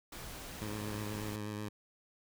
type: noise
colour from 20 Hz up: pink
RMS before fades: -46 dBFS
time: 0.12-1.36 s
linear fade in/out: 5 ms
type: tone with vibrato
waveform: 15% pulse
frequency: 105.4 Hz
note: G#2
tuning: 26 cents sharp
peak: -32 dBFS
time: 0.61-1.69 s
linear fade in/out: 10 ms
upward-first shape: square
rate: 8.2 Hz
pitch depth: 22 cents each way
effects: none